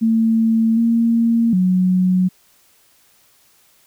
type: tone with pitch steps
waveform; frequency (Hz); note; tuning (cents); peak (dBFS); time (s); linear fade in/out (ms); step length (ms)
sine; 225 / 230.9 / 183.8; A3 / A#3 / F#3; +39 / -16 / -11; -12; 0.01-2.29; 20; 760
effects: white hiss -55 dBFS RMS until 3.86 s